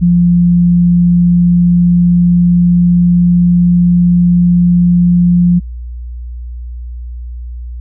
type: tone with pitch glide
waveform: sine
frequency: 174.61 to 175.72 Hz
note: F3 to F3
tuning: 0 to +11 cents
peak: -5 dBFS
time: 0.01-5.6 s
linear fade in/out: 20 ms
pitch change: +11 cents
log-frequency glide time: 0.17-3.8 s
effects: added 60 Hz sine -21 dBFS peak until 7.8 s

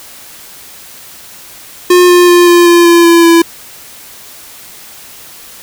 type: tone with pitch steps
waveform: square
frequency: 357.6 / 354.3 / 351.1 / 347.8 / 344.6 / 341.5 / 338.3 / 335.2 Hz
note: F4 / F4 / F4 / F4 / F4 / F4 / E4 / E4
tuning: +41 / +25 / +9 / -7 / -23 / -39 / +45 / +29 cents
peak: -3 dBFS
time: 1.9-3.42 s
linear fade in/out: 5 ms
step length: 190 ms
effects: white hiss -33 dBFS RMS until 5.62 s

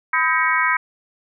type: harmonic tone with a mistuned harmonic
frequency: 317.4 Hz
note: D#4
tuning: 35 cents sharp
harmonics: 3 / 4 / 5 / 6 / 7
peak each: -22 / -22 / -22 / -22 / -22 dBFS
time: 0.13-0.77 s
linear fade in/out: 5 ms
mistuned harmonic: 3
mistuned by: +97 cents
effects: none

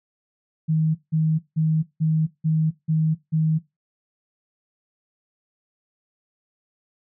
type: tone bursts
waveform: sine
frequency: 157.9 Hz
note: D#3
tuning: 26 cents sharp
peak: -17 dBFS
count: 7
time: 0.68-3.59 s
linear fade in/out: 20 ms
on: 270 ms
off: 170 ms
effects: noise-tail reverb RT60 0.2 s tail -18 dB re dry

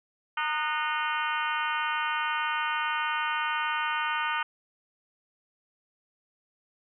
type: harmonic tone with a mistuned harmonic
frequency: 307.2 Hz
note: D#4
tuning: 22 cents flat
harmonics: 3 / 4 / 5 / 6 / 7 / 8 / 9 / 10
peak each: -32 / -32 / -32 / -37 / -39 / -39 / -39 / -39 dBFS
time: 0.37-4.43 s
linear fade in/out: 5 ms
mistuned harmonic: 5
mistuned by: -67 cents
effects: none

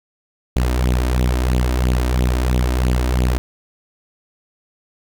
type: tone with flanger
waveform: sawtooth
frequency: 62.2 Hz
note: B1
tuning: 13 cents sharp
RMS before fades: -17 dBFS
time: 0.56-3.38 s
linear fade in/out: 0 ms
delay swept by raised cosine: 0.28 to 3.28 ms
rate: 3 Hz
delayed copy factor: +0.65
effects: none

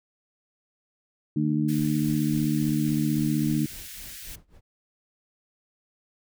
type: harmonic tone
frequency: 75.7 Hz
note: D#2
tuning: 47 cents flat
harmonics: 2 / 3 / 4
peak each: -26 / -26 / -26 dBFS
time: 1.36-3.66 s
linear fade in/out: 5 ms
type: high-pass noise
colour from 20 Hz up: white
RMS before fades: -41 dBFS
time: 1.68-4.36 s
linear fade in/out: 10 ms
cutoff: 1500 Hz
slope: 48 dB/octave
type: noise with tremolo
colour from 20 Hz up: brown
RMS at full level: -45 dBFS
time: 1.76-4.61 s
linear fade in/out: 50 ms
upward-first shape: sine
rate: 3.6 Hz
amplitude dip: 95%
effects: none

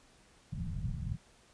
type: low-pass noise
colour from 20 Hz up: white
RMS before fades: -37 dBFS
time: 0.52-1.17 s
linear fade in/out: 5 ms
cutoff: 180 Hz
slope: 48 dB/octave
effects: pink hiss -63 dBFS RMS until 1.53 s + resampled to 22050 Hz

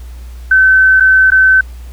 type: tone with dropouts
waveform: sine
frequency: 1530 Hz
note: G6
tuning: 42 cents flat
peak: -4 dBFS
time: 0.51-1.61 s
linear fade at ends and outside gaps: 5 ms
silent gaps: 1-1.005 / 1.304-1.318 s
effects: added 60 Hz sine -26 dBFS peak until 1.92 s + pink hiss -44 dBFS RMS until 1.92 s

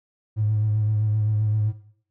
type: tone with vibrato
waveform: triangle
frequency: 106.8 Hz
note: G#2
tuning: 49 cents sharp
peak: -15 dBFS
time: 0.36-1.73 s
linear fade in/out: 50 ms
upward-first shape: triangle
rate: 7.7 Hz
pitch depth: 34 cents each way
effects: noise-tail reverb RT60 0.6 s tail -18 dB re dry + tanh soft clip ceiling -16 dBFS

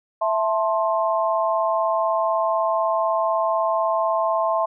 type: chord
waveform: sine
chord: A minor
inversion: second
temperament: just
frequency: 660 / 880 / 1056 Hz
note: E5 / A5 / C6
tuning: +2 / 0 / +16 cents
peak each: -21 / -25 / -23 dBFS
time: 0.21-4.66 s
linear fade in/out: 10 ms
effects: none

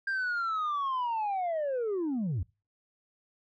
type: linear sweep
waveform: sine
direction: down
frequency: 1603 to 74.4 Hz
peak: -26 dBFS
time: 0.07-2.43 s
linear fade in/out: 5 ms
effects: noise-tail reverb RT60 0.3 s tail -25 dB re dry + tanh soft clip ceiling -27 dBFS

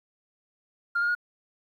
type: tone with pitch steps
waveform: sine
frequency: 1400 / 1419.5 / 1439.4 Hz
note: F6 / F6 / F#6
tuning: +4 / +28 / -48 cents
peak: -21 dBFS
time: 0.95-1.151 s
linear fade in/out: 10 ms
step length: 67 ms
effects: tanh soft clip ceiling -20 dBFS + 10-bit

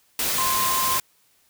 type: tone in noise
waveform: sine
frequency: 1046.5 Hz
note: C6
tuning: in tune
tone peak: -23 dBFS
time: 0.38-0.98 s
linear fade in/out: 2 ms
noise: white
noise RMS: -24 dBFS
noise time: 0.19-1 s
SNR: -2 dB
effects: white hiss -62 dBFS RMS until 1.49 s

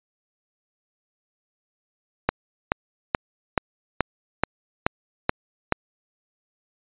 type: click train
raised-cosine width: 0.5 ms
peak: -3 dBFS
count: 9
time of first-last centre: 2.29-5.723 s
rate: 2.33 Hz
effects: resampled to 8000 Hz

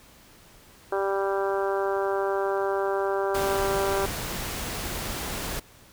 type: harmonic tone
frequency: 196 Hz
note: G3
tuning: in tune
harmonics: 2 / 3 / 4 / 5 / 6 / 7 / 8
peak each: -26 / -30 / -32 / -34 / -36 / -37 / -38 dBFS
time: 0.92-4.06 s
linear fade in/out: 5 ms
type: noise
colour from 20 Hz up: pink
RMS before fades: -32 dBFS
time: 3.34-5.6 s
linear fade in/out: 10 ms
effects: pink hiss -53 dBFS RMS until 5.92 s

